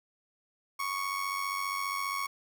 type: tone with amplitude modulation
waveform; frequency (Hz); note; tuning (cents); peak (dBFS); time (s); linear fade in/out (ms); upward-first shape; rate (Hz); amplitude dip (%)
30% pulse; 1108.7; C#6; 0; -26; 0.79-2.27; 10; sine; 94.9; 60
effects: 9-bit